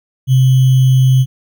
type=tone with sample-and-hold; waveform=sine; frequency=130.1 Hz; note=C3; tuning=9 cents flat; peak=-6 dBFS; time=0.27-1.26 s; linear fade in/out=50 ms; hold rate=3150 Hz; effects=none